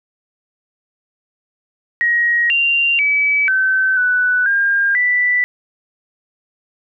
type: tone with pitch steps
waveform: sine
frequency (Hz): 1890 / 2775 / 2290 / 1535 / 1489 / 1608 / 1975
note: A#6 / F7 / D7 / G6 / F#6 / G6 / B6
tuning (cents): +23 / -12 / -44 / -37 / +11 / +44 / 0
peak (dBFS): -12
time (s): 2.01-5.44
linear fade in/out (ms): 0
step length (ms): 490
effects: none